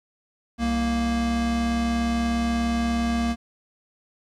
square tone pair together, 65.41 / 233.1 Hz, C2 / A#3, 0 / 0 cents, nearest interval octave + minor seventh, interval 2200 cents, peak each -29 / -23 dBFS, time 0.58-3.36 s, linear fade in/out 50 ms, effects low-pass 7000 Hz 12 dB/octave + 10-bit

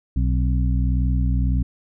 harmonic tone with a mistuned harmonic, 61.74 Hz, B1, in tune, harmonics 1 / 2 / 3 / 4, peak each -18 / -24 / -28 / -30 dBFS, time 0.16-1.63 s, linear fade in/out 5 ms, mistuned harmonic 4, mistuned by +110 cents, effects none

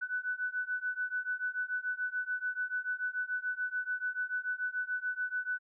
sine beating tone pair, 1490 / 1496.9 Hz, F#6 / F#6, +12 / +20 cents, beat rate 6.9 Hz, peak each -36 / -35 dBFS, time 0.01-5.59 s, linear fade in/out 20 ms, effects none

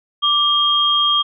sine tone pair together, 1174.7 / 3230 Hz, D6 / G#7, 0 / -49 cents, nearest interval octave + tritone, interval 1751 cents, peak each -18 / -14 dBFS, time 0.22-1.23 s, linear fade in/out 20 ms, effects none

